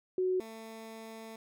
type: tone pair in turn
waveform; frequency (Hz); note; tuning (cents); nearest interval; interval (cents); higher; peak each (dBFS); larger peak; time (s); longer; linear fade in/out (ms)
sine / 15% pulse; 370 / 223.1; F#4 / A3; 0 / +24; major sixth; 876; first; -27 / -38; first; 0.18-0.4 / 0.4-1.36; second; 2
effects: none